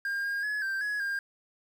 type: tone with pitch steps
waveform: triangle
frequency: 1608 / 1619 / 1695 / 1573 / 1680 / 1605 Hz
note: G6 / G#6 / G#6 / G6 / G#6 / G6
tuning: +44 / -45 / +35 / +6 / +19 / +40 cents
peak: -27 dBFS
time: 0.05-1.19 s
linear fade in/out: 2 ms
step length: 190 ms
effects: 9-bit